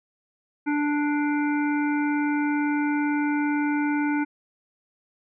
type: harmonic tone with a mistuned harmonic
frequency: 293.7 Hz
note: D4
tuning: in tune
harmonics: 1 / 3 / 5 / 7 / 8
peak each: -22 / -31 / -32 / -37 / -39 dBFS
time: 0.66-4.25 s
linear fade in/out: 20 ms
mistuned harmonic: 7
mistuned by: +22 cents
effects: none